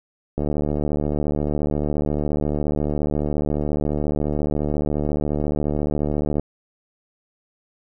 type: click train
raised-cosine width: 2 ms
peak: -10 dBFS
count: 448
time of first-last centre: 0.38-6.396 s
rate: 74.3 Hz
effects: none